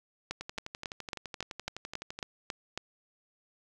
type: two click trains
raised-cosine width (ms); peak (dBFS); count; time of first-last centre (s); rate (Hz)
0.2; -17 / -22; 10 / 22; 0.31-2.776 / 0.41-2.19; 3.65 / 11.8
effects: none